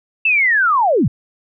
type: linear sweep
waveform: sine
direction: down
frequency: 2690 to 87.31 Hz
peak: -11 dBFS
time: 0.25-1.08 s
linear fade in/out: 5 ms
effects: none